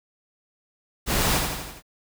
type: noise with echo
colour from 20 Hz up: pink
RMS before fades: -23 dBFS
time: 1.06-1.41 s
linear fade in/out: 50 ms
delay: 83 ms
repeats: 5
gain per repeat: -4 dB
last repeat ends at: 1.825 s
effects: none